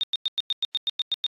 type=tone bursts; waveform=sine; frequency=3669 Hz; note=A#7; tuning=28 cents flat; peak=-21 dBFS; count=11; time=0.01-1.264 s; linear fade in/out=0 ms; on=24 ms; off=99 ms; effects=AAC 32 kbps